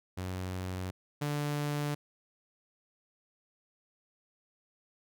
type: tone pair in turn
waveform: sawtooth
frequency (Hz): 92.4 / 146.68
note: F#2 / D3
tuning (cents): -2 / -2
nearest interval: minor sixth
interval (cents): 800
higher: second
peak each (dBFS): -31 / -27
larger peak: second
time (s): 0.17-0.91 / 1.21-1.95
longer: neither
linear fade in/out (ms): 10
effects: none